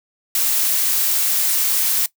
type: noise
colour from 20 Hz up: blue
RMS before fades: -18 dBFS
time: 0.35-2.06 s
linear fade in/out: 2 ms
effects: noise-tail reverb RT60 0.1 s tail -19 dB re dry